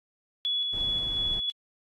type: tone with tremolo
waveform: sine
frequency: 3394 Hz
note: G#7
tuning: 37 cents sharp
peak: -25 dBFS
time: 0.45-1.5 s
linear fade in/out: 0 ms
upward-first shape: square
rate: 2.8 Hz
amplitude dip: 25%
type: noise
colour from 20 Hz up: brown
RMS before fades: -39 dBFS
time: 0.73-1.4 s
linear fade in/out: 5 ms
effects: AAC 32 kbps